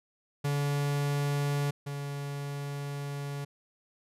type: tone pair in turn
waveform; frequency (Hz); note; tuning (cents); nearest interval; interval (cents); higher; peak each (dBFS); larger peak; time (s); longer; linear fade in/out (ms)
45% pulse; 143.3 / 142.15; D3 / C#3; -42 / +44; unison; 14; first; -27 / -34; first; 0.44-1.71 / 1.86-3.45; second; 10
effects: resampled to 32000 Hz